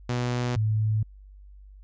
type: tone pair in turn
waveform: sawtooth / sine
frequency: 122.7 / 108.18 Hz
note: B2 / A2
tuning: -11 / -29 cents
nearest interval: major second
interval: 218 cents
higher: first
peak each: -21 dBFS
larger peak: neither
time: 0.09-0.56 / 0.56-1.03 s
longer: neither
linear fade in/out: 5 ms
effects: added 49 Hz sine -45 dBFS peak until 1.83 s + resampled to 16000 Hz